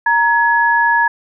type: tone pair together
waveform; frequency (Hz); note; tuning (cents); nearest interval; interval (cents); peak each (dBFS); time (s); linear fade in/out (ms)
sine; 934 / 1689.9; A#5 / G#6; +3 / +30; minor seventh; 1027; -13; 0.06-1.08; 5
effects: none